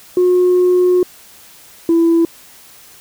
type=tone pair in turn; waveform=sine; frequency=361.3 / 333.5 Hz; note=F#4 / E4; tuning=-41 / +20 cents; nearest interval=minor second; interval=139 cents; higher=first; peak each=-7 dBFS; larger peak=neither; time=0.17-1.03 / 1.89-2.25 s; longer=first; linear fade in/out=2 ms; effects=tanh soft clip ceiling -6 dBFS + white hiss -42 dBFS RMS until 3 s